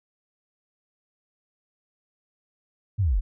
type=linear sweep; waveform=sine; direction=down; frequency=110 to 32.7 Hz; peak=-19 dBFS; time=2.98-3.21 s; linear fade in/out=20 ms; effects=none